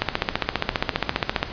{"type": "click train", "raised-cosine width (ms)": 0.3, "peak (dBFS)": -3, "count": 22, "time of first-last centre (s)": [0.02, 1.429], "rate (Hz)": 14.9, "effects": ["pink hiss -35 dBFS RMS until 1.52 s", "resampled to 11025 Hz"]}